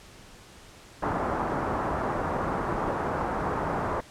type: low-pass noise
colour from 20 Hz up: white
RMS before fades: -29 dBFS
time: 1.02-4.01 s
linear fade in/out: 10 ms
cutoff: 1200 Hz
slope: 24 dB/octave
effects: pink hiss -50 dBFS RMS until 4.1 s + low-pass 9000 Hz 12 dB/octave